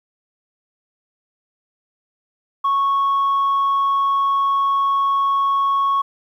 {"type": "tone", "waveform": "sine", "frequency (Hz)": 1105, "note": "C#6", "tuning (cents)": -6, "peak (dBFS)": -13, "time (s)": [2.64, 6.02], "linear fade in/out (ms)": 10, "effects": ["tanh soft clip ceiling -13 dBFS", "9-bit"]}